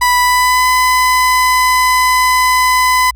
30% pulse tone with pitch glide, 987.8 to 1009.1 Hz, B5 to B5, 0 to +37 cents, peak -6 dBFS, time 0.01-3.11 s, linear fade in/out 10 ms, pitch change +37 cents, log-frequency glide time 0.2-0.66 s, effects added 58 Hz sine -31 dBFS peak until 3.15 s

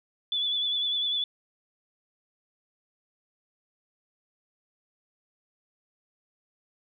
sine tone with vibrato, 3449 Hz, A7, 35 cents flat, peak -25 dBFS, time 0.32-1.24 s, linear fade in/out 2 ms, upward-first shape triangle, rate 10 Hz, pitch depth 44 cents each way, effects none

